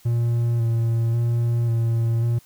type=tone with vibrato; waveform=triangle; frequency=116.54 Hz; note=A#2; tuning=in tune; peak=-16 dBFS; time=0.05-2.39 s; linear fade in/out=10 ms; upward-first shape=square; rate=0.92 Hz; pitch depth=20 cents each way; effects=white hiss -54 dBFS RMS until 2.45 s